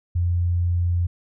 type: tone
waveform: sine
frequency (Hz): 87.31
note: F2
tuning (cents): 0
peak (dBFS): -18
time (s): 0.15-1.07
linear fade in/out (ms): 10
effects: none